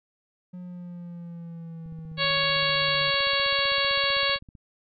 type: linear sweep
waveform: triangle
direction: down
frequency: 180.6 to 146.83 Hz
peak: -34 dBFS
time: 0.53-3.11 s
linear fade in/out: 10 ms
type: click train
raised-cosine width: 5 ms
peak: -35 dBFS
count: 43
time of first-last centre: 1.86-4.552 s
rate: 15.6 Hz
type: harmonic tone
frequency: 556 Hz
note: C#5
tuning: 5 cents sharp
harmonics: 1 / 2 / 3 / 4 / 5 / 6 / 7 / 8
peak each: -30 / -30 / -30 / -30 / -30 / -30 / -30 / -30 dBFS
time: 2.17-4.39 s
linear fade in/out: 50 ms
effects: none